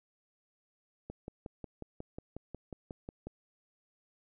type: click train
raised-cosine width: 2 ms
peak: -28 dBFS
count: 13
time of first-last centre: 1.1-3.27 s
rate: 5.53 Hz
effects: none